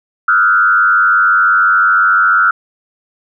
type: tone with frequency modulation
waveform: sine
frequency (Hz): 1397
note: F6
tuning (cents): 0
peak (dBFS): -7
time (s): 0.28-2.51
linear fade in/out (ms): 5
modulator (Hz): 94.2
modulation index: 1.1
effects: none